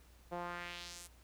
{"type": "tone with band-pass filter sweep", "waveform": "sawtooth", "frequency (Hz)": 174.61, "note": "F3", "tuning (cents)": 0, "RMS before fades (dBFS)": -45, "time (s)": [0.31, 1.08], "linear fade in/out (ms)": 20, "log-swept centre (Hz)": [630, 10000], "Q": 1.6, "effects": ["added 60 Hz sine -60 dBFS peak until 1.23 s", "pink hiss -66 dBFS RMS until 1.23 s"]}